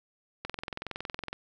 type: click train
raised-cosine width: 0.3 ms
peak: -19 dBFS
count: 20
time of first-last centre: 0.45-1.33 s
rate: 21.6 Hz
effects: none